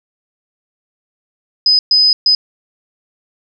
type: tone bursts at uneven times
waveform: sine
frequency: 5020 Hz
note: D#8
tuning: 15 cents sharp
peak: -7 dBFS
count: 3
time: 1.66-1.79 / 1.91-2.13 / 2.26-2.35 s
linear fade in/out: 2 ms
effects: none